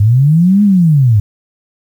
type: linear two-way sweep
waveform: sine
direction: up then down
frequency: 98 to 210 to 98 Hz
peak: -5 dBFS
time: 0-1.2 s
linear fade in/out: 5 ms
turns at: 0.63 s
effects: 7-bit